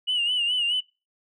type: tone with vibrato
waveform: sine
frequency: 2900 Hz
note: F#7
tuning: 35 cents flat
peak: -20 dBFS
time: 0.07-0.81 s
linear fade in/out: 20 ms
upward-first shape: sine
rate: 4.7 Hz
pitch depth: 73 cents each way
effects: noise-tail reverb RT60 0.3 s tail -24 dB re dry + tanh soft clip ceiling -18 dBFS